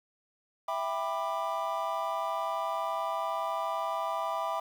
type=chord; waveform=triangle; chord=E minor seventh; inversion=none; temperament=just; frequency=659.3 / 791.1 / 988.9 / 1186.7 Hz; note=E5 / G5 / B5 / D6; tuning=0 / +16 / +2 / +18 cents; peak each=-33 / -35 / -33 / -34 dBFS; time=0.68-4.6 s; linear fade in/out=5 ms; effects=9-bit